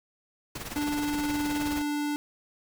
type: noise with tremolo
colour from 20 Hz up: pink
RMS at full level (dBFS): -35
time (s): 0.55-1.82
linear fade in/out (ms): 5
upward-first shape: sine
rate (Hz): 19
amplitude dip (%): 70
type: tone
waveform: square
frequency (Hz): 293.7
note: D4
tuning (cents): 0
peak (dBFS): -28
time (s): 0.76-2.16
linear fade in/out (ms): 0
effects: none